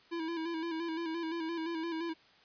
square tone with vibrato, 329.6 Hz, E4, in tune, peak -35 dBFS, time 0.11-2.14 s, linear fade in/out 20 ms, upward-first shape square, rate 5.8 Hz, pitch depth 46 cents each way, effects white hiss -62 dBFS RMS until 2.44 s + resampled to 11025 Hz

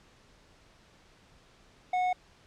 triangle tone with hard clipping, 731 Hz, F#5, 21 cents flat, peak -27 dBFS, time 1.93-2.13 s, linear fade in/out 5 ms, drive 10 dB, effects pink hiss -60 dBFS RMS until 2.46 s + low-pass 6000 Hz 12 dB/octave

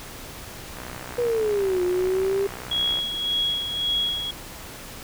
click train, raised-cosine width 0.5 ms, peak -21 dBFS, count 139, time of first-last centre 0.77-2.989 s, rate 62.2 Hz
sine exponential two-way sweep, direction down then up, 490.3 to 356.4 to 398.1 Hz, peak -20 dBFS, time 1.18-2.47 s, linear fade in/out 5 ms, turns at 1.83 s
sine tone with tremolo, 3322 Hz, G#7, in tune, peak -20 dBFS, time 2.71-4.31 s, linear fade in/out 5 ms, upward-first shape sine, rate 1.8 Hz, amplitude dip 55%
effects pink hiss -39 dBFS RMS until 5.03 s

